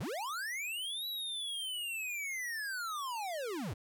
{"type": "linear two-way sweep", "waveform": "square", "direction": "up then down", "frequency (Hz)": [73.6, 3950, 73.6], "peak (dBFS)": -37, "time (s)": [0, 3.74], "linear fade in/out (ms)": 10, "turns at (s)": 1.07, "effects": []}